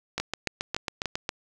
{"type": "two click trains", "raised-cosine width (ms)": 0.2, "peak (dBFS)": [-11, -11], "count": [9, 4], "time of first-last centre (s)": [[0.2, 1.291], [0.18, 1.057]], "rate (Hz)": [7.33, 3.42], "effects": []}